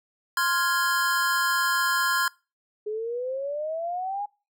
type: chord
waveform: square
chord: F minor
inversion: second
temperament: equal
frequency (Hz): 1046.5 / 1396.9 / 1661.2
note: C6 / F6 / Ab6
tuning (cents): 0 / 0 / 0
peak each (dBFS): -27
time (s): 0.37-2.28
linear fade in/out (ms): 2
type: exponential sweep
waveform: sine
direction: up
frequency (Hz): 417.3 to 832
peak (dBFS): -27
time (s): 2.86-4.26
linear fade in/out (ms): 10
effects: noise-tail reverb RT60 0.3 s tail -24 dB re dry